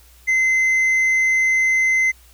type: tone with tanh clipping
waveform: triangle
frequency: 2060 Hz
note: C7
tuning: 28 cents flat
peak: -15 dBFS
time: 0.27-2.12 s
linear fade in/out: 20 ms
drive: 8 dB
effects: added 60 Hz sine -48 dBFS peak until 2.33 s + white hiss -52 dBFS RMS until 2.33 s